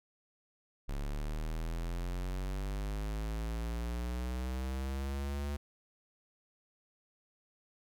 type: linear sweep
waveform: square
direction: up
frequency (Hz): 34.45 to 72.4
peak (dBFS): -35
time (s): 0.88-5.57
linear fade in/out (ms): 10
effects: none